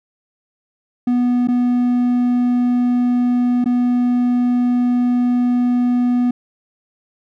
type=tone with dropouts; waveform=triangle; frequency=245.3 Hz; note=B3; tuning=12 cents flat; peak=-11 dBFS; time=1.07-6.31 s; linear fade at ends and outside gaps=5 ms; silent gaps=1.474-1.484 / 3.643-3.658 s; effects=none